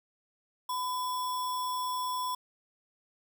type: tone with sample-and-hold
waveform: sine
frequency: 1005 Hz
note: B5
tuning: 30 cents sharp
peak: -30 dBFS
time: 0.69-2.35 s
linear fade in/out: 5 ms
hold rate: 4410 Hz
effects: none